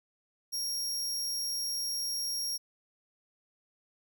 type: tone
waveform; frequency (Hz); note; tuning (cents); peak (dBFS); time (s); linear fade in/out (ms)
sawtooth; 5588; F8; 0; -29; 0.52-2.58; 20
effects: none